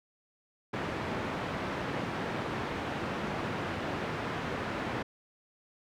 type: band-pass noise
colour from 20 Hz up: pink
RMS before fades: -35 dBFS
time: 0.73-5.03 s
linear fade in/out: 10 ms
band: 120 to 2100 Hz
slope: 12 dB/octave
effects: none